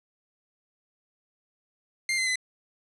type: tone with pitch steps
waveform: sawtooth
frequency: 2100 / 2060 / 2021 Hz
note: C7 / C7 / B6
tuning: +6 / -28 / +39 cents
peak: -21 dBFS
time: 2.09-2.357 s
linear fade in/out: 2 ms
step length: 89 ms
effects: resampled to 24000 Hz